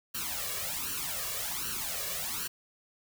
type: noise with flanger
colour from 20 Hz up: white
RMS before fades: -35 dBFS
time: 0.14-2.48 s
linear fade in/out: 10 ms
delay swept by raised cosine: 0.69 to 1.79 ms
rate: 1.3 Hz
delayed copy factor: +0.85
effects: none